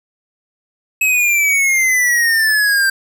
square exponential sweep, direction down, 2579 to 1568 Hz, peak -12 dBFS, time 1.01-2.9 s, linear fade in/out 5 ms, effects none

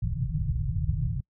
white low-pass noise, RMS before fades -28 dBFS, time 0.02-1.21 s, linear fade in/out 10 ms, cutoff 160 Hz, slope 96 dB/octave, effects noise-tail reverb RT60 0.1 s tail -25 dB re dry

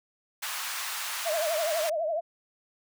pink high-pass noise, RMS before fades -34 dBFS, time 0.42-1.9 s, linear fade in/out 10 ms, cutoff 950 Hz, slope 24 dB/octave
sine tone with vibrato, 641 Hz, E5, 49 cents flat, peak -26 dBFS, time 1.25-2.21 s, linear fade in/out 20 ms, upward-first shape triangle, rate 12 Hz, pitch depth 140 cents each way
effects none

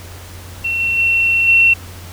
sine tone with level steps, 2715 Hz, F7, 50 cents flat, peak -16 / -14 / -11 / -7 dBFS, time 0.64-1.74 s, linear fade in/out 10 ms, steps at 0.79 / 0.97 / 1.47 s, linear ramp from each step 20 ms, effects added 89 Hz sine -33 dBFS peak until 2.12 s + pink hiss -37 dBFS RMS until 2.12 s

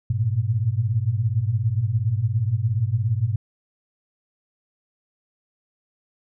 sine tone cluster, 102 / 112.2 / 119.2 Hz, G#2 / A2 / A#2, -31 / +34 / +39 cents, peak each -23 / -28 / -22 dBFS, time 0.1-3.36 s, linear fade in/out 5 ms, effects none

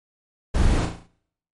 brown noise with echo, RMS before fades -20 dBFS, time 0.54-0.86 s, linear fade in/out 10 ms, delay 35 ms, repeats 6, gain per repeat -5 dB, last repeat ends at 1.07 s, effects noise-tail reverb RT60 0.7 s tail -23 dB re dry + MP3 48 kbps

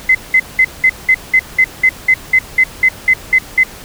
sine tone bursts, 2047 Hz, C7, 38 cents flat, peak -5 dBFS, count 15, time 0.09-3.635 s, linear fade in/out 5 ms, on 59 ms, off 190 ms, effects pink hiss -33 dBFS RMS until 3.84 s

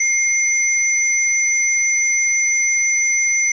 sine tone pair together, 2122 / 6002 Hz, C7 / F#8, +24 / +24 cents, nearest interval octave + tritone, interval 1800 cents, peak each -17 dBFS, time 0-3.52 s, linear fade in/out 5 ms, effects none

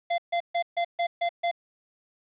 square tone bursts, 690 Hz, F5, 21 cents flat, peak -24 dBFS, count 7, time 0.1-1.514 s, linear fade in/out 10 ms, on 82 ms, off 140 ms, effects resampled to 8000 Hz + 9-bit

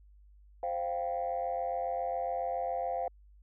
sine chord, C suspended fourth, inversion none, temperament just, 523.3 / 697.7 / 784.9 Hz, C5 / F5 / G5, 0 / -2 / +2 cents, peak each -35 / -33 / -36 dBFS, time 0.63-3.08 s, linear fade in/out 2 ms, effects tanh soft clip ceiling -24 dBFS + added 50 Hz sine -55 dBFS peak until 3.42 s

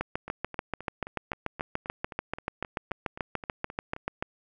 two click trains, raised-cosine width 0.5 ms, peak -14 / -24 dBFS, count 30 / 15, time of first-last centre 0.01-4.225 / 0.28-3.964 s, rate 6.88 / 3.8 Hz, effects none

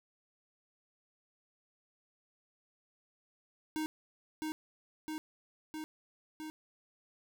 square tone with echo, 311.1 Hz, D#4, in tune, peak -34 dBFS, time 3.76-3.86 s, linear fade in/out 0 ms, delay 660 ms, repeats 4, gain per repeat -2 dB, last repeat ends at 6.5 s, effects none

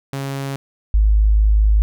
sawtooth / sine tone pair in turn, 137.3 / 52.54 Hz, C#3 / G#1, -16 / +21 cents, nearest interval octave + perfect fourth, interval 1663 cents, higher first, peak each -19 / -10 dBFS, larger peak second, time 0.13-0.56 / 0.94-1.82 s, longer second, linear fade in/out 0 ms, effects none

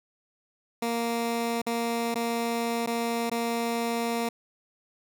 15% pulse tone with dropouts, 233.1 Hz, A#3, in tune, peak -20 dBFS, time 0.82-4.29 s, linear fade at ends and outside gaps 5 ms, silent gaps 1.618-1.665 / 2.144-2.155 / 2.863-2.872 / 3.298-3.314 s, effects none

